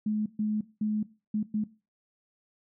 sine tone bursts at uneven times, 213 Hz, G#3, 44 cents sharp, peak -25 dBFS, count 5, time 0.06-0.26 / 0.39-0.61 / 0.81-1.03 / 1.34-1.43 / 1.54-1.64 s, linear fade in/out 5 ms, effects noise-tail reverb RT60 0.3 s tail -18 dB re dry

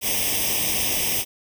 white noise with comb filter, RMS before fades -23 dBFS, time 0.01-1.25 s, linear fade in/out 50 ms, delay 0.35 ms, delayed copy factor +1, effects none

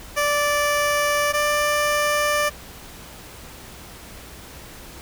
15% pulse tone pair in turn, 585 / 591.1 Hz, D5 / D5, -7 / +11 cents, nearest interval unison, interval 18 cents, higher second, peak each -12 dBFS, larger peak neither, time 0.16-1.33 / 1.33-2.5 s, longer neither, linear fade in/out 20 ms, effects added 60 Hz sine -47 dBFS peak until 5.01 s + pink hiss -41 dBFS RMS until 5.01 s

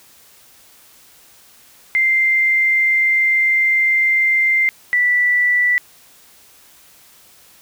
sine tone pair in turn, 2091 / 1966.8 Hz, C7 / B6, -2 / -8 cents, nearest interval minor second, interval 106 cents, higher first, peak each -12 dBFS, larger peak neither, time 1.95-4.69 / 4.93-5.78 s, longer first, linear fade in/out 0 ms, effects white hiss -48 dBFS RMS until 7.61 s

